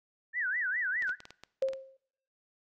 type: tone with vibrato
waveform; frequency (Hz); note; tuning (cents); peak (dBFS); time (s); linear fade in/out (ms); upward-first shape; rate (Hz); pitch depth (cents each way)
sine; 1705; G#6; +45; -29; 0.33-1.16; 50; sine; 4.9; 270
type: clicks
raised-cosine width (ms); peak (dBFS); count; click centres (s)
0.2; -28; 9; 1.023 / 1.093 / 1.204 / 1.254 / 1.306 / 1.436 / 1.624 / 1.686 / 1.734
type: tone with exponential decay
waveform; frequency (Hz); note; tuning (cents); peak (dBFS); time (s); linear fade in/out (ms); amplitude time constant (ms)
sine; 533; C5; +32; -23; 1.62-1.97; 5; 74
effects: noise-tail reverb RT60 0.7 s tail -23 dB re dry + AAC 48 kbps